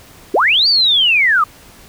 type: linear two-way sweep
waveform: sine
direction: up then down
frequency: 284.8 to 4699 to 1158 Hz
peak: -9 dBFS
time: 0.34-1.44 s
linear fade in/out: 5 ms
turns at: 0.68 s
effects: pink hiss -42 dBFS RMS until 1.88 s